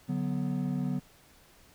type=chord; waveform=triangle; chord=B minor; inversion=first; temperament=equal with one note detuned; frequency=145.23 / 185 / 246.9 Hz; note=D3 / F#3 / B3; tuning=-19 / 0 / 0 cents; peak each=-31 dBFS; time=0.08-1 s; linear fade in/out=20 ms; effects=pink hiss -59 dBFS RMS until 1.74 s